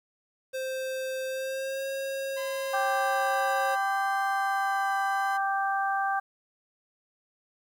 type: tone with pitch glide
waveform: square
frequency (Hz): 523.3 to 541.8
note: C5 to C#5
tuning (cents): 0 to -40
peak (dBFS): -31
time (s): 0.53-3.76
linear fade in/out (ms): 20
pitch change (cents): +60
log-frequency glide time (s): 1.27-1.87
type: tone with vibrato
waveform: sawtooth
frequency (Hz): 1021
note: C6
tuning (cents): -43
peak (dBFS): -35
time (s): 2.36-5.38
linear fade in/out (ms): 20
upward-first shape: triangle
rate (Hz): 0.66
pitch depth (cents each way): 24
type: harmonic tone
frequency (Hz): 392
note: G4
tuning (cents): 0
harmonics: 2 / 3 / 4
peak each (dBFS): -27 / -32 / -31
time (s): 2.73-6.2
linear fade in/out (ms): 10
effects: 10-bit